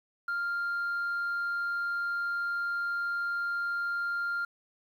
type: tone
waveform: sine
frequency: 1396.9 Hz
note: F6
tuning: in tune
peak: -27 dBFS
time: 0.28-4.45 s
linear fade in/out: 5 ms
effects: tanh soft clip ceiling -27 dBFS + 10-bit